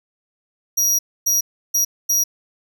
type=tone bursts at uneven times; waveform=40% pulse; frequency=5750 Hz; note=F8; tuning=50 cents sharp; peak=-14 dBFS; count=4; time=0.77-0.99 / 1.26-1.41 / 1.74-1.85 / 2.09-2.24 s; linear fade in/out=10 ms; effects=none